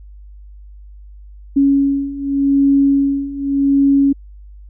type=beating tone pair; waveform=sine; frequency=277.2 / 278.05 Hz; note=C#4 / C#4; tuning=0 / +5 cents; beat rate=0.85 Hz; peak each=-16 / -13 dBFS; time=1.56-4.13 s; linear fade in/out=10 ms; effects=added 50 Hz sine -35 dBFS peak until 4.69 s